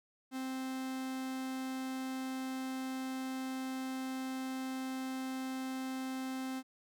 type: tone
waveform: 45% pulse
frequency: 261.6 Hz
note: C4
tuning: in tune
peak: -37 dBFS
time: 0.31-6.63 s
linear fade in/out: 50 ms
effects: none